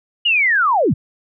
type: linear sweep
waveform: sine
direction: down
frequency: 2926 to 84.2 Hz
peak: -12 dBFS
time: 0.25-0.94 s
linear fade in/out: 10 ms
effects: none